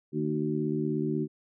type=harmonic tone with a mistuned harmonic; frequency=76.5 Hz; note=D#2; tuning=29 cents flat; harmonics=2 / 3 / 4 / 5; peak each=-32 / -32 / -32 / -32 dBFS; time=0.12-1.28 s; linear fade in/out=50 ms; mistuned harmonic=5; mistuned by=-31 cents; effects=none